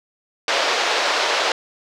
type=band-pass noise; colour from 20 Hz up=pink; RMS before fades=-20 dBFS; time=0.48-1.52 s; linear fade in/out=2 ms; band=480 to 5400 Hz; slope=24 dB/octave; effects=none